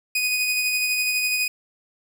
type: tone with tremolo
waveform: sawtooth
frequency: 2489 Hz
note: D#7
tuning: in tune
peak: -16 dBFS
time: 0.15-1.48 s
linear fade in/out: 5 ms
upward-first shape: sine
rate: 12 Hz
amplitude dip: 30%
effects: none